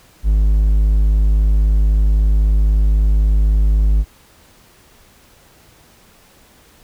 triangle tone, 51.9 Hz, G#1, in tune, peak -8 dBFS, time 0.23-4.05 s, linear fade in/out 50 ms, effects pink hiss -49 dBFS RMS until 6.83 s

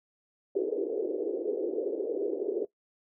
white band-pass noise, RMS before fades -31 dBFS, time 0.55-2.65 s, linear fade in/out 5 ms, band 340 to 470 Hz, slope 48 dB/octave, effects noise-tail reverb RT60 0.1 s tail -17 dB re dry

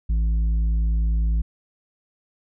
sine tone with tanh clipping, 55 Hz, A1, in tune, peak -19 dBFS, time 0.09-1.42 s, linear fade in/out 10 ms, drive 6 dB, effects none

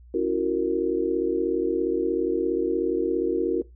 sine chord, F# dominant seventh, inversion second, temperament just, 277.5 / 333 / 370 / 462.5 Hz, C#4 / E4 / F#4 / A#4, +2 / +18 / 0 / -14 cents, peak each -31 / -26 / -25 / -26 dBFS, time 0.14-3.62 s, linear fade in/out 5 ms, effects noise-tail reverb RT60 0.2 s tail -19 dB re dry + added 60 Hz sine -46 dBFS peak until 3.75 s

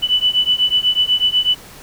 sine beating tone pair, 2978 / 2986.1 Hz, F#7 / F#7, +11 / +15 cents, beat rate 8.1 Hz, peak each -16 dBFS, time 0.02-1.55 s, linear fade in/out 20 ms, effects pink hiss -39 dBFS RMS until 1.82 s

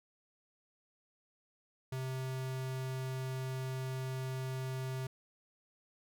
square tone, 130.7 Hz, C3, 1 cent flat, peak -37 dBFS, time 1.92-5.07 s, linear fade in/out 5 ms, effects none

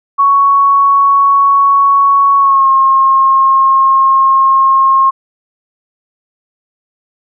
sine tone with pitch glide, 1113 to 1073.8 Hz, C#6 to C6, +7 to +45 cents, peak -5 dBFS, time 0.18-5.11 s, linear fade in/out 20 ms, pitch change -62 cents, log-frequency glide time 2.38-2.69 s, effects none

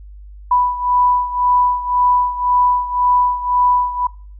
sine beating tone pair, 987.8 / 989.7 Hz, B5 / B5, 0 / +3 cents, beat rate 1.9 Hz, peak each -14 / -18 dBFS, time 0.51-4.07 s, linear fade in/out 5 ms, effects noise-tail reverb RT60 0.4 s tail -21 dB re dry + added 50 Hz sine -34 dBFS peak until 4.39 s

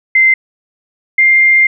sine tone pair in turn, 2078 / 2105 Hz, C7 / C7, -12 / +10 cents, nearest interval unison, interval 22 cents, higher second, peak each -5 dBFS, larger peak neither, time 0.15-0.34 / 1.18-1.67 s, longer second, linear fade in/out 5 ms, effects none

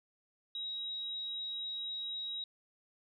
sine tone, 3824 Hz, A#7, 43 cents sharp, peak -37 dBFS, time 0.55-2.44 s, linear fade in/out 2 ms, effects none

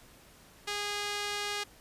sawtooth tone with band-pass filter, 411.3 Hz, G#4, 17 cents flat, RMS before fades -35 dBFS, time 0.67-1.64 s, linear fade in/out 10 ms, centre 3800 Hz, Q 0.69, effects pink hiss -57 dBFS RMS until 1.8 s + resampled to 32000 Hz

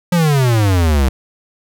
square exponential sweep, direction down, 180 to 63.5 Hz, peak -11 dBFS, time 0.12-1.09 s, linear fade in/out 5 ms, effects none

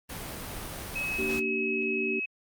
pink noise, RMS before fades -38 dBFS, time 0.09-1.4 s, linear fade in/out 10 ms
sine tone, 2564 Hz, E7, 49 cents flat, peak -29 dBFS, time 0.95-2.26 s, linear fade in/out 10 ms
sine chord, G minor, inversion first, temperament equal with one note detuned, 233.1 / 293.7 / 383.5 Hz, Bb3 / D4 / G4, 0 / 0 / -38 cents, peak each -34 / -37 / -31 dBFS, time 1.18-2.2 s, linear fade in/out 10 ms
effects Opus 32 kbps

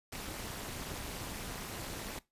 pink noise with amplitude modulation, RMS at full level -38 dBFS, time 0.12-2.19 s, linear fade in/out 5 ms, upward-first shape sine, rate 227 Hz, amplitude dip 90%, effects noise-tail reverb RT60 0.2 s tail -19 dB re dry + resampled to 32000 Hz

